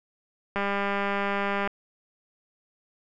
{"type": "click train", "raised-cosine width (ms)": 0.5, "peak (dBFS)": -13, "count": 224, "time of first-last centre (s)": [0.56, 1.675], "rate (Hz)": 200, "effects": []}